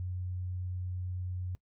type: tone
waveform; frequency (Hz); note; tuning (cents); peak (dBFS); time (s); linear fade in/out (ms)
sine; 90.9; F#2; -30; -34; 0-1.55; 0
effects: noise-tail reverb RT60 0.1 s tail -19 dB re dry